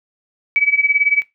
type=tone with tremolo; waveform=sine; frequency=2284 Hz; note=D7; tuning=49 cents flat; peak=-9 dBFS; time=0.56-1.22 s; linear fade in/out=0 ms; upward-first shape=sine; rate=18 Hz; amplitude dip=85%; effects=noise-tail reverb RT60 0.2 s tail -18 dB re dry